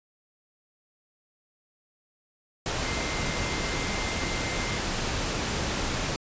sine tone in noise, 2093 Hz, C7, in tune, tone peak -37 dBFS, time 2.85-4.79 s, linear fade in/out 0 ms, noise pink, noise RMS -29 dBFS, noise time 2.66-6.16 s, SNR -11 dB, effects resampled to 16000 Hz

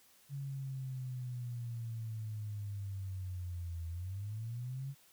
sine linear two-way sweep, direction down then up, 140.4 to 82.41 to 140.4 Hz, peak -38 dBFS, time 0.29-4.95 s, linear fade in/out 50 ms, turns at 3.88 s, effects white hiss -65 dBFS RMS until 5.12 s

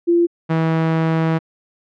sine / sawtooth tone pair in turn, 343.1 / 161.92 Hz, F4 / E3, -31 / -31 cents, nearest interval octave + minor second, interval 1300 cents, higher first, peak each -11 dBFS, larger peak neither, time 0.07-0.27 / 0.49-1.39 s, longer second, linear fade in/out 20 ms, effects low-pass 2000 Hz 12 dB/octave

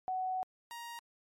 sine / sawtooth tone pair in turn, 746 / 939.9 Hz, F#5 / A#5, +14 / +14 cents, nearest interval major third, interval 400 cents, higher second, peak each -32 / -39 dBFS, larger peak first, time 0.08-0.43 / 0.71-0.99 s, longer first, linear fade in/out 0 ms, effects MP3 64 kbps

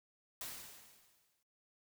white noise with exponential decay, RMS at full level -43 dBFS, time 0.41-1.43 s, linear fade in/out 2 ms, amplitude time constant 220 ms, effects noise-tail reverb RT60 0.1 s tail -17 dB re dry

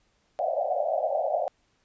white band-pass noise, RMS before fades -27 dBFS, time 0.39-1.48 s, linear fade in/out 0 ms, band 540 to 750 Hz, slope 96 dB/octave, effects pink hiss -69 dBFS RMS until 1.84 s + resampled to 16000 Hz

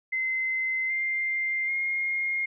sine tone with pitch steps, 2061 / 2098 / 2136 Hz, C7 / C7 / C7, -27 / +4 / +35 cents, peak -25 dBFS, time 0.12-2.46 s, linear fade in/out 10 ms, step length 780 ms, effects none

